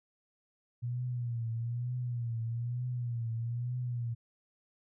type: tone with vibrato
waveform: sine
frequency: 119.3 Hz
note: A#2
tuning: 41 cents sharp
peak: -32 dBFS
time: 0.82-4.15 s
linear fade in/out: 20 ms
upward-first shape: triangle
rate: 1.1 Hz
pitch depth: 89 cents each way
effects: none